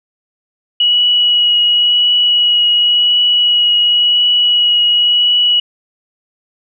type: tone with vibrato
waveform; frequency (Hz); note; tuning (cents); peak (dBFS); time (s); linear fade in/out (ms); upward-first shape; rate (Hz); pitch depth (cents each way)
sine; 2919; F#7; -24; -8; 0.8-5.6; 5; triangle; 0.93; 12
effects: none